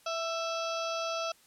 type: harmonic tone with a mistuned harmonic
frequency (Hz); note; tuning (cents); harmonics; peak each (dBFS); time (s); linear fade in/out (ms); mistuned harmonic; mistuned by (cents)
659; E5; -1; 1 / 2 / 4 / 5 / 6 / 7 / 8 / 9; -34 / -36 / -41 / -44 / -47 / -46 / -45 / -46; 0.06-1.32; 5; 2; +18
effects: white hiss -62 dBFS RMS until 1.46 s + low-pass 12000 Hz 12 dB/octave